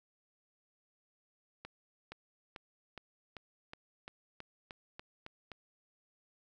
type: accelerating click train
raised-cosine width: 0.3 ms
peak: -29 dBFS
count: 12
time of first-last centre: 1.65-5.517 s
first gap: 470 ms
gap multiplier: 0.94
effects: none